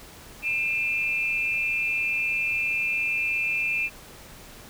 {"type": "tone pair together", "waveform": "sine", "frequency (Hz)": [2404, 2641], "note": ["D7", "E7"], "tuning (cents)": [40, 3], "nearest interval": "major second", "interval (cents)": 163, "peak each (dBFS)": -26, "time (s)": [0.42, 3.9], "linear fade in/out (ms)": 50, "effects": ["pink hiss -46 dBFS RMS until 4.69 s"]}